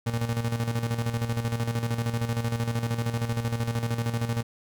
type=tone with tremolo; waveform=35% pulse; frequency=116.54 Hz; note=A#2; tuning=in tune; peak=-22 dBFS; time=0.06-4.43 s; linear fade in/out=10 ms; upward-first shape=square; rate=13 Hz; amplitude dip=60%; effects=none